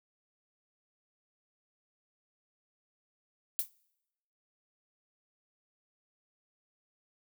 violet noise with exponential decay, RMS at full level -27 dBFS, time 3.59-3.7 s, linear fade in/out 0 ms, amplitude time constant 22 ms, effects noise-tail reverb RT60 0.9 s tail -25 dB re dry

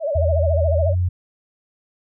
sine tone with vibrato, 608 Hz, D#5, 40 cents flat, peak -19 dBFS, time 0-0.95 s, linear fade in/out 50 ms, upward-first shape sine, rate 14 Hz, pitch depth 150 cents each way
sine tone with pitch glide, 82.2 to 89.64 Hz, E2 to F2, -4 to +46 cents, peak -16 dBFS, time 0.15-1.09 s, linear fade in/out 10 ms, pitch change +150 cents, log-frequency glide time 0.82-0.89 s
effects none

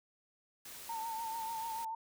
white noise, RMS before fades -49 dBFS, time 0.65-1.85 s, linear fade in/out 5 ms
sine tone with vibrato, 903 Hz, A5, 45 cents sharp, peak -37 dBFS, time 0.89-1.95 s, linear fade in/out 5 ms, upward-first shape triangle, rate 6.8 Hz, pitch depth 51 cents each way
effects none

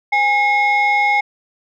sine tone pair together, 821.6 / 2160 Hz, G#5 / C#7, -19 / -45 cents, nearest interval octave + perfect fourth, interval 1674 cents, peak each -13 dBFS, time 0.12-1.21 s, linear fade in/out 10 ms, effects tanh soft clip ceiling -9 dBFS

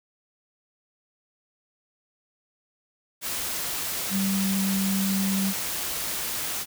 sine tone in noise, 194.1 Hz, G3, 17 cents flat, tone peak -23 dBFS, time 4.1-5.54 s, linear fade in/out 50 ms, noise white, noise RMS -30 dBFS, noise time 3.21-6.66 s, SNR +4 dB, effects none

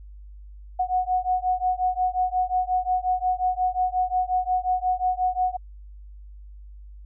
sine beating tone pair, 732 / 737.6 Hz, F#5 / F#5, -19 / -6 cents, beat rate 5.6 Hz, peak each -24 dBFS, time 0.79-5.57 s, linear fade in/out 10 ms, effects added 50 Hz sine -40 dBFS peak until 7.05 s

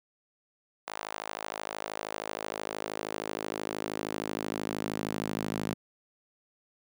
sawtooth tone with high-pass filter sweep, 53 Hz, G#1, 36 cents sharp, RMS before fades -36 dBFS, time 0.87-5.74 s, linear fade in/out 5 ms, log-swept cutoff 820 to 190 Hz, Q 1.4, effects none

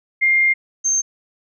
sine tone pair in turn, 2114 / 6335 Hz, C7 / G8, +17 / +17 cents, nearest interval octave + perfect fifth, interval 1900 cents, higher second, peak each -12 / -15 dBFS, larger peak first, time 0.21-0.54 / 0.84-1.02 s, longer first, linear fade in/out 20 ms, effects none

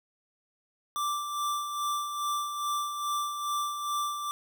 square tone with tremolo, 1174.7 Hz, D6, in tune, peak -28 dBFS, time 0.96-4.31 s, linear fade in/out 0 ms, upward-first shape sine, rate 2.4 Hz, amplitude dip 50%, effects none

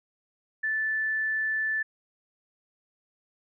sine tone, 1754 Hz, A6, 6 cents flat, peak -25 dBFS, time 0.63-1.83 s, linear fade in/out 10 ms, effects none

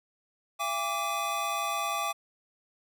square tone cluster, 677 / 807 / 1164 / 2518 Hz, E5 / G#5 / D6 / D#7, +46 / -50 / -16 / +20 cents, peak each -37 / -36 / -32 / -39 dBFS, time 0.59-2.13 s, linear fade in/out 20 ms, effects none

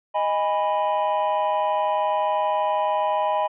triangle chord, G# minor, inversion second, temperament equal with one note detuned, 622.3 / 821.1 / 987.8 Hz, D#5 / G#5 / B5, 0 / -20 / 0 cents, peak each -22 dBFS, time 0.14-3.48 s, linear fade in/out 20 ms, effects tanh soft clip ceiling -10 dBFS + resampled to 8000 Hz

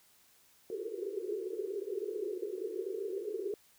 white band-pass noise, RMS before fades -38 dBFS, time 0.7-3.54 s, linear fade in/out 2 ms, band 360 to 450 Hz, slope 96 dB/octave, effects white hiss -65 dBFS RMS until 3.78 s

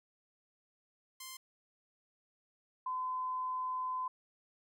5% pulse / sine tone pair in turn, 1046 / 1020.3 Hz, C6 / C6, -1 / -44 cents, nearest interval unison, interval 43 cents, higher first, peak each -33 / -34 dBFS, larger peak first, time 1.2-1.37 / 2.86-4.08 s, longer second, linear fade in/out 5 ms, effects none

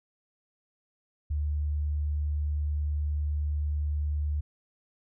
sine tone, 74.2 Hz, D2, 18 cents sharp, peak -26 dBFS, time 1.3-4.41 s, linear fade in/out 10 ms, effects none

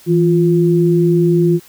sine tone pair together, 164.8 / 349.2 Hz, E3 / F4, 0 / 0 cents, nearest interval octave + minor second, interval 1300 cents, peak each -12 dBFS, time 0.06-1.6 s, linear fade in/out 50 ms, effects white hiss -44 dBFS RMS until 1.68 s

